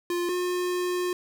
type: tone pair in turn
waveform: square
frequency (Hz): 349.8 / 358.8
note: F4 / F4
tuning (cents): +3 / +47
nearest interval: unison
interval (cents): 44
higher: second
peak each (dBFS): -26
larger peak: neither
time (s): 0.1-0.29 / 0.29-1.13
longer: second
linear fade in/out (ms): 2
effects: none